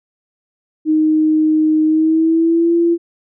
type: tone with pitch glide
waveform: sine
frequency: 311.1 to 339.3 Hz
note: D#4 to F4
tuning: 0 to -50 cents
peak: -10 dBFS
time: 0.85-2.98 s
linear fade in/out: 50 ms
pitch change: +150 cents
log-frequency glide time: 1.85-2.74 s
effects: none